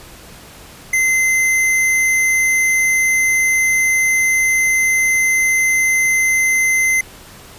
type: tone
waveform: square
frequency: 2066 Hz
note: C7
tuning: 22 cents flat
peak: -13 dBFS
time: 0.93-7.01 s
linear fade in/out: 5 ms
effects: pink hiss -39 dBFS RMS until 7.58 s + resampled to 32000 Hz